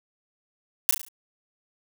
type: noise with echo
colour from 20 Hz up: blue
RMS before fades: -18 dBFS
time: 0.89-0.91 s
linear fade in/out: 0 ms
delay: 35 ms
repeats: 5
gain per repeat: -6 dB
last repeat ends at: 1.085 s
effects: none